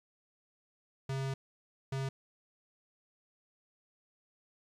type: tone bursts at uneven times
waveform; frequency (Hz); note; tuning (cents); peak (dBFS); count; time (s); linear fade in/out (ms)
square; 134.8; C#3; -48; -34; 2; 1.09-1.34 / 1.92-2.09; 5
effects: low-pass 8000 Hz 12 dB/octave + 12-bit